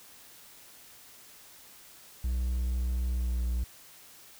triangle tone with pitch glide, 61.74 to 60.19 Hz, B1 to B1, 0 to -44 cents, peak -25 dBFS, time 2.24-3.64 s, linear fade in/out 5 ms, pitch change -44 cents, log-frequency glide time 3.19-3.34 s, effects white hiss -53 dBFS RMS until 4.39 s

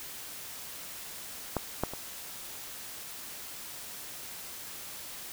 clicks, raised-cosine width 1 ms, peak -14 / -13 / -24 dBFS, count 3, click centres 1.567 / 1.836 / 1.936 s, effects white hiss -43 dBFS RMS until 5.32 s

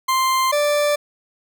40% pulse tone pair in turn, 1047 / 587.6 Hz, C6 / D5, +1 / +1 cents, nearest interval minor seventh, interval 1000 cents, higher first, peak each -15 dBFS, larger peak neither, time 0.08-0.52 / 0.52-0.96 s, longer neither, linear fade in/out 10 ms, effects none

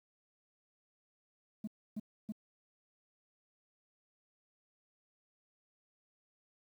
sine tone bursts, 213.9 Hz, A3, 49 cents flat, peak -34 dBFS, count 3, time 1.64-2.322 s, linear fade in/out 5 ms, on 34 ms, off 290 ms, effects tanh soft clip ceiling -35 dBFS + 11-bit

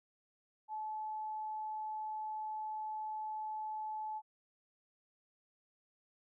sine tone, 863 Hz, A5, 34 cents flat, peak -38 dBFS, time 0.68-4.22 s, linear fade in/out 50 ms, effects none

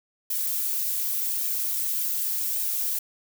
violet noise with flanger, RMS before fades -27 dBFS, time 0.3-2.99 s, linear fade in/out 5 ms, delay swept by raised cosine 1.4 to 6 ms, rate 0.87 Hz, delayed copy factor -0.6, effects none

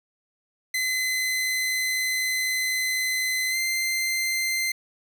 sawtooth tone with pitch glide, 2038 to 2082 Hz, C7 to C7, -46 to -9 cents, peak -20 dBFS, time 0.74-4.72 s, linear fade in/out 5 ms, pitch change +37 cents, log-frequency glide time 3.5-3.56 s, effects none

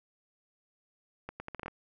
accelerating click train, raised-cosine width 0.5 ms, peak -24 dBFS, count 8, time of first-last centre 1.29-1.681 s, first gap 110 ms, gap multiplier 0.76, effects none

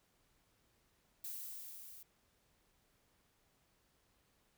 violet noise with level ramp, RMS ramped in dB -44 to -55 dBFS, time 1.24-2.03 s, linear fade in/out 5 ms, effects pink hiss -75 dBFS RMS until 4.57 s

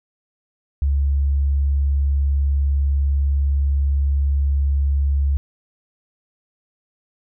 sine tone, 69.9 Hz, C#2, 15 cents sharp, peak -15 dBFS, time 0.82-5.37 s, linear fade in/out 0 ms, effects none

